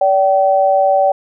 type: tone pair together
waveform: sine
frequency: 576.1 / 769 Hz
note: D5 / G5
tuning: -33 / -33 cents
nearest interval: perfect fourth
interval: 500 cents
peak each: -12 dBFS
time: 0.01-1.12 s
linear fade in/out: 5 ms
effects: none